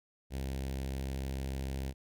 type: tone with notch filter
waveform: sawtooth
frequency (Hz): 66.8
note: C2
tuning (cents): +36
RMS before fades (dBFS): -37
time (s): 0.3-1.94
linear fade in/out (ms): 50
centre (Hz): 1200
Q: 1.1
effects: none